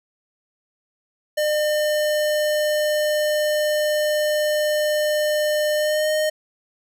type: tone with pitch glide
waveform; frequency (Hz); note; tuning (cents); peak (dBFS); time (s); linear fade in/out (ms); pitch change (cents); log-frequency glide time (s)
square; 604 to 615.6; D5 to D#5; +48 to -19; -19; 1.37-6.3; 10; +33; 5.76-6.1
effects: none